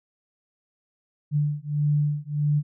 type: beating tone pair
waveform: sine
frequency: 146.83 / 148.43 Hz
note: D3 / D3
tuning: 0 / +19 cents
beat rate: 1.6 Hz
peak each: -24 / -24 dBFS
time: 1.31-2.63 s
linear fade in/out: 50 ms
effects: none